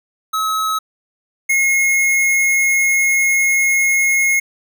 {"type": "tone pair in turn", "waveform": "square", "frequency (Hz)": [1285, 2161], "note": ["E6", "C#7"], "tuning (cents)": [-45, -45], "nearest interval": "major sixth", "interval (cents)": 900, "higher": "second", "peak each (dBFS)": [-17, -13], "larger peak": "second", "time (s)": [[0.33, 0.79], [1.49, 4.4]], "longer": "second", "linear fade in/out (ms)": 10, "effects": []}